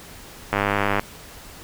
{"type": "click train", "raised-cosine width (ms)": 0.5, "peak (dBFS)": -5, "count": 48, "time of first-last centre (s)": [0.53, 0.995], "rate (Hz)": 101, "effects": ["pink hiss -42 dBFS RMS until 1.63 s"]}